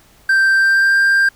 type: tone with pitch glide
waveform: triangle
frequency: 1568 to 1589 Hz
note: G6 to G6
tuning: 0 to +23 cents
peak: -8 dBFS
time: 0.29-1.29 s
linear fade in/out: 5 ms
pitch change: +23 cents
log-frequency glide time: 0.54-0.98 s
effects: pink hiss -50 dBFS RMS until 1.35 s